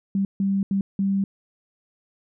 sine tone bursts at uneven times, 196 Hz, G3, in tune, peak -19 dBFS, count 4, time 0.15-0.25 / 0.4-0.63 / 0.71-0.81 / 0.99-1.24 s, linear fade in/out 2 ms, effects none

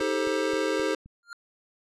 square chord, A half-diminished seventh, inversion second, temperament just, 316.8 / 396 / 440 / 528 Hz, Eb4 / G4 / A4 / C5, +31 / +18 / 0 / +16 cents, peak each -31 dBFS, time 0-0.95 s, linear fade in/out 5 ms
click train, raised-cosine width 5 ms, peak -36 dBFS, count 5, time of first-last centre 0.01-1.06 s, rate 3.81 Hz
square tone with exponential growth, 1400 Hz, F6, 4 cents sharp, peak -34 dBFS, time 1.23-1.33 s, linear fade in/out 1 ms, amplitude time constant 21 ms
effects low-pass 7000 Hz 12 dB/octave

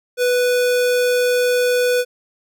square tone, 493.9 Hz, B4, in tune, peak -15 dBFS, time 0.17-2.05 s, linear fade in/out 50 ms, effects none

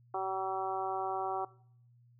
harmonic tone, 190.5 Hz, G3, 49 cents flat, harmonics 2 / 3 / 4 / 5 / 6 / 7, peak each -39 / -45 / -35 / -41 / -41 / -45 dBFS, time 0.14-1.45 s, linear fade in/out 5 ms, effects noise-tail reverb RT60 0.6 s tail -21 dB re dry + added 120 Hz sine -60 dBFS peak until 2.19 s

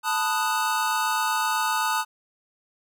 square chord, B dominant seventh, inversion third, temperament equal, 880 / 987.8 / 1244.5 / 1480 Hz, A5 / B5 / D#6 / F#6, 0 / 0 / 0 / 0 cents, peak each -27 / -32 / -28 / -30 dBFS, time 0.03-2.05 s, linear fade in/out 50 ms, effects none

